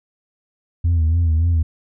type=tone with vibrato; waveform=sine; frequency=82.41 Hz; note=E2; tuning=in tune; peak=-11 dBFS; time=0.84-1.63 s; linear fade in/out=10 ms; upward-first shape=sine; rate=3.5 Hz; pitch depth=73 cents each way; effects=tanh soft clip ceiling -12 dBFS